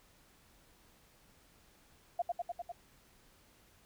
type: tone with echo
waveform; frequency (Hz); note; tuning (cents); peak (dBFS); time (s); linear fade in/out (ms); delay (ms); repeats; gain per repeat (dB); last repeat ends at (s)
sine; 698.5; F5; 0; -29; 2.19-2.22; 5; 100; 5; -2; 2.72
effects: pink hiss -65 dBFS RMS until 3.85 s